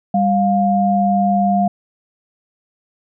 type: tone pair together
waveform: sine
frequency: 198 / 704.8 Hz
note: G3 / F5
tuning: +18 / +16 cents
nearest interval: octave + minor seventh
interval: 2198 cents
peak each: -15 dBFS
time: 0.14-1.68 s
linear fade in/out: 5 ms
effects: none